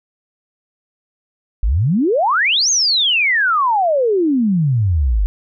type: exponential two-way sweep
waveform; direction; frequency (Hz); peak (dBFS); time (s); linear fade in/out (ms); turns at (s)
sine; up then down; 45.46 to 6620 to 45.46; -12; 1.63-5.26; 0; 2.7
effects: none